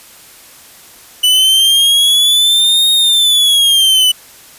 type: linear two-way sweep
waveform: 45% pulse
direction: up then down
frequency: 2972 to 3729 to 2972 Hz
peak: -7 dBFS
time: 1.23-4.12 s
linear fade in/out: 10 ms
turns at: 2.91 s
effects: white hiss -39 dBFS RMS until 4.58 s + resampled to 32000 Hz